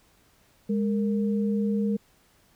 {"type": "tone pair together", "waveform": "sine", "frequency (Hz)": [205.8, 462], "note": ["G#3", "A#4"], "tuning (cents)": [-16, -16], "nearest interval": "octave + major second", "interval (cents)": 1400, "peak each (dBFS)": [-23, -31], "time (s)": [0.69, 1.97], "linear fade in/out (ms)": 10, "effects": ["pink hiss -62 dBFS RMS until 2.55 s"]}